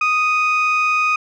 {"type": "tone pair together", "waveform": "sine", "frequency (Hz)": [1244.5, 2489], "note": ["D#6", "D#7"], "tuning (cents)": [0, 0], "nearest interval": "octave", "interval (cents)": 1200, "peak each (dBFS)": -15, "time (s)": [0.01, 1.16], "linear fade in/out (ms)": 5, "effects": ["tanh soft clip ceiling -11 dBFS"]}